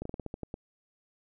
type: slowing click train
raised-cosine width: 2 ms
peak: -23 dBFS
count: 9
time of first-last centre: 0.02-0.541 s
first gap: 34 ms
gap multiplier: 1.18
effects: none